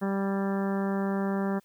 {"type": "harmonic tone with a mistuned harmonic", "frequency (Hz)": 196, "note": "G3", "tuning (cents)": 0, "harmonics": [1, 2, 3, 4, 5, 6, 7, 8, 9], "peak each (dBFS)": [-27, -33, -37, -39, -41, -43, -44, -45, -46], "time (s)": [0.01, 1.6], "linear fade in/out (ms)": 20, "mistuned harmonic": 8, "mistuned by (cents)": 25, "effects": ["white hiss -66 dBFS RMS until 1.64 s"]}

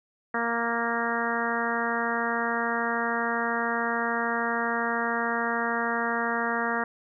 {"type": "harmonic tone", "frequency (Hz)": 233.1, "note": "A#3", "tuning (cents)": 0, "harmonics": [1, 2, 3, 4, 5, 6, 7, 8], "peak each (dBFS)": [-33, -33, -33, -33, -33, -33, -33, -33], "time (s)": [0.34, 6.84], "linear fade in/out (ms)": 5, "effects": []}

